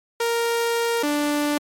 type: tone pair in turn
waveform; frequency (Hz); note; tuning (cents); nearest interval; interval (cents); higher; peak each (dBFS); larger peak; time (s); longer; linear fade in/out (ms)
sawtooth; 466.2 / 293.7; A#4 / D4; 0 / 0; minor sixth; 800; first; -16; neither; 0.2-1.03 / 1.03-1.58; first; 5
effects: MP3 64 kbps